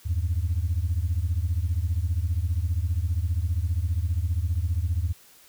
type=beating tone pair; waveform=sine; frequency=78.7 / 93.7 Hz; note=D#2 / F#2; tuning=+20 / +22 cents; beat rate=15 Hz; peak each=-24 / -25 dBFS; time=0.05-5.13 s; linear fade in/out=20 ms; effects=tanh soft clip ceiling -17 dBFS + white hiss -54 dBFS RMS until 5.48 s